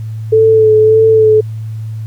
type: tone with vibrato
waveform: sine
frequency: 437.5 Hz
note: A4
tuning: 10 cents flat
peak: -4 dBFS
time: 0.32-1.41 s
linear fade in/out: 10 ms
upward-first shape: sine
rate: 1.7 Hz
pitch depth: 23 cents each way
effects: added 110 Hz sine -19 dBFS peak until 2.06 s + pink hiss -48 dBFS RMS until 2.06 s